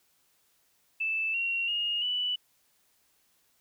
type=tone with pitch steps; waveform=sine; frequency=2637 / 2743 / 2853 / 2967 Hz; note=E7 / F7 / F7 / F#7; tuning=0 / -32 / +36 / +4 cents; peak=-27 dBFS; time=1-2.36 s; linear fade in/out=10 ms; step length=340 ms; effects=white hiss -69 dBFS RMS until 3.6 s